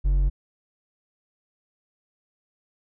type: tone with hard clipping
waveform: triangle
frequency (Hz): 46.26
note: F#1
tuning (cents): 0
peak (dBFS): -19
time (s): 0.04-0.3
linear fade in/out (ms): 20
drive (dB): 8
effects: none